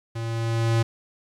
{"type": "tone with level ramp", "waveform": "square", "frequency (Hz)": 114.6, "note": "A#2", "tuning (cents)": -29, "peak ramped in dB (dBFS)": [-29, -18], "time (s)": [0.15, 0.83], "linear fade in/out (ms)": 10, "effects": ["low-pass 8000 Hz 12 dB/octave", "10-bit"]}